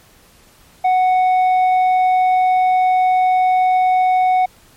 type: tone with tanh clipping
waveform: sine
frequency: 740 Hz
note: F#5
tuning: in tune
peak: -12 dBFS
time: 0.84-4.46 s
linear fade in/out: 10 ms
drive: 5 dB
effects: pink hiss -49 dBFS RMS until 4.76 s + MP3 64 kbps